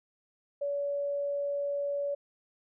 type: tone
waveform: sine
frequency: 569 Hz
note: C#5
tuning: 45 cents sharp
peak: -29 dBFS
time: 0.61-2.15 s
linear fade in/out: 10 ms
effects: none